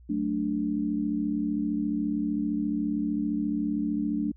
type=chord; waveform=sine; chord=D major; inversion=first; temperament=equal; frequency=185 / 220 / 293.7 Hz; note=F#3 / A3 / D4; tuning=0 / 0 / 0 cents; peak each=-34 / -29 / -28 dBFS; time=0.09-4.32 s; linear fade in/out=10 ms; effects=added 60 Hz sine -49 dBFS peak until 4.36 s